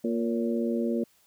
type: harmonic tone with a mistuned harmonic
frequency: 117 Hz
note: A#2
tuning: 7 cents sharp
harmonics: 2 / 3 / 4 / 5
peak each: -27 / -31 / -33 / -35 dBFS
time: 0.04-1.04 s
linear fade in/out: 5 ms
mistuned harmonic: 5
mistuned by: -60 cents
effects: white hiss -64 dBFS RMS until 1.26 s